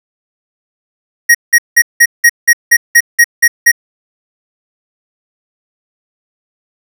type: tone bursts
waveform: square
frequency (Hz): 1886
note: A#6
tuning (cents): +20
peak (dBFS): -3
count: 11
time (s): 1.29-3.717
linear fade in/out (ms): 10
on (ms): 57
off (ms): 180
effects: none